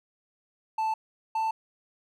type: tone pair in turn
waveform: triangle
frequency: 880 / 886.6 Hz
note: A5 / A5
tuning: 0 / +13 cents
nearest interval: unison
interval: 13 cents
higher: second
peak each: -23 dBFS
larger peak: neither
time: 0.78-0.94 / 1.35-1.51 s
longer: neither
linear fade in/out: 5 ms
effects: none